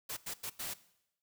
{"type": "noise bursts at uneven times", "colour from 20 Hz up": "white", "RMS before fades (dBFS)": -40, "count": 4, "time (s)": [[0.09, 0.17], [0.26, 0.34], [0.43, 0.5], [0.59, 0.74]], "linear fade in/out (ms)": 10, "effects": ["noise-tail reverb RT60 0.8 s tail -18 dB re dry"]}